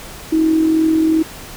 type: tone with amplitude modulation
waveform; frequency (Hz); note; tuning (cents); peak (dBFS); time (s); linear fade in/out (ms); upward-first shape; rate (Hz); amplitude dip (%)
sine; 319.1; D#4; +44; -9; 0.32-1.23; 10; sine; 42.7; 40
effects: pink hiss -34 dBFS RMS until 1.56 s